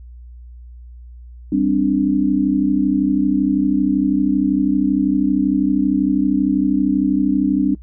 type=chord; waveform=sine; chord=G suspended fourth; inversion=none; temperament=just; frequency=196 / 261.3 / 294 Hz; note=G3 / C4 / D4; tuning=0 / -2 / +2 cents; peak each=-20 / -18 / -16 dBFS; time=1.52-7.75 s; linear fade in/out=5 ms; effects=noise-tail reverb RT60 0.1 s tail -22 dB re dry + added 60 Hz sine -35 dBFS peak until 7.82 s